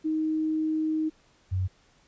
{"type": "tone pair in turn", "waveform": "sine", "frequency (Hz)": [313.4, 93.17], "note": ["D#4", "F#2"], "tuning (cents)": [13, 13], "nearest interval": "octave + major sixth", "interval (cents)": 2100, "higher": "first", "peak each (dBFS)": -24, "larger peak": "neither", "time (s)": [[0.04, 1.1], [1.51, 1.68]], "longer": "first", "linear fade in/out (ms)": 20, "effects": ["pink hiss -62 dBFS RMS until 2.07 s", "resampled to 16000 Hz"]}